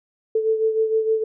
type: beating tone pair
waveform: sine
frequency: 440.3 / 446.8 Hz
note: A4 / A4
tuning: +1 / +27 cents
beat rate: 6.5 Hz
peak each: -18 / -25 dBFS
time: 0.35-1.24 s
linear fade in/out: 5 ms
effects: none